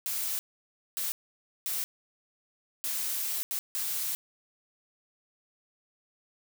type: noise bursts at uneven times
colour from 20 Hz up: blue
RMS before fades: -32 dBFS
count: 6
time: 0.06-0.39 / 0.97-1.12 / 1.66-1.84 / 2.84-3.43 / 3.51-3.59 / 3.75-4.15 s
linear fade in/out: 0 ms
effects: none